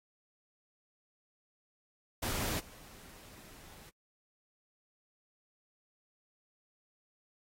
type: noise with level steps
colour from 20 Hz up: pink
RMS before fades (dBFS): -36 / -55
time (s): 2.22-3.9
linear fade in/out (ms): 10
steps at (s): 2.59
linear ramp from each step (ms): 10
effects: noise-tail reverb RT60 0.1 s tail -25 dB re dry + AAC 48 kbps